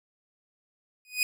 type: tone with exponential growth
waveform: sawtooth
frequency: 2489 Hz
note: D#7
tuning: in tune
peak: -16 dBFS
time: 1.05-1.23 s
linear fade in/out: 1 ms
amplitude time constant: 37 ms
effects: none